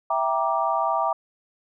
sine chord, E half-diminished seventh, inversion none, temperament equal with one note detuned, 659.3 / 784 / 943.7 / 1174.7 Hz, E5 / G5 / Bb5 / D6, 0 / 0 / +21 / 0 cents, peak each -26 dBFS, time 0.1-1.13 s, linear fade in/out 5 ms, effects none

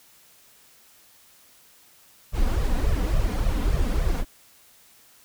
brown noise with flanger, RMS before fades -22 dBFS, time 2.32-4.25 s, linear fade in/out 50 ms, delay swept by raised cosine 1.6 to 4.2 ms, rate 3.5 Hz, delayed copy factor +0.95, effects white hiss -55 dBFS RMS until 5.24 s

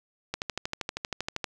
click train, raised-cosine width 0.2 ms, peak -13 dBFS, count 15, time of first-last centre 0.34-1.442 s, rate 12.7 Hz, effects none

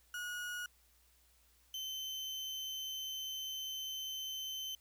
35% pulse tone pair in turn, 1451 / 3075 Hz, F#6 / G7, -34 / -34 cents, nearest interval octave + minor second, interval 1300 cents, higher second, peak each -38 / -38 dBFS, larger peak neither, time 0.14-0.66 / 1.74-4.75 s, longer second, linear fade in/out 2 ms, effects added 60 Hz sine -70 dBFS peak until 4.8 s + white hiss -70 dBFS RMS until 4.8 s

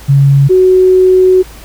sine tone pair in turn, 139.1 / 371.4 Hz, C#3 / F#4, +6 / +7 cents, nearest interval octave + perfect fourth, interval 1701 cents, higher second, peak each -3 dBFS, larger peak neither, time 0.08-0.49 / 0.49-1.43 s, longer second, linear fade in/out 20 ms, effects added 54 Hz sine -32 dBFS peak until 1.64 s + pink hiss -35 dBFS RMS until 1.64 s

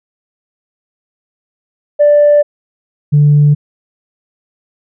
sine tone pair in turn, 587.3 / 146.82 Hz, D5 / D3, 0 / 0 cents, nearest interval 2 octaves, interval 2400 cents, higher first, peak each -3 dBFS, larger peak neither, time 1.99-2.43 / 3.12-3.55 s, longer first, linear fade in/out 20 ms, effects tanh soft clip ceiling -1 dBFS

